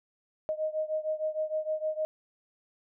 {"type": "beating tone pair", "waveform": "sine", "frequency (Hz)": [620, 626.5], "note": ["D#5", "D#5"], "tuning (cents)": [-6, 12], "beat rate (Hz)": 6.5, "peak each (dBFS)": [-31, -33], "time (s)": [0.49, 2.05], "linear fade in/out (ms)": 0, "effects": []}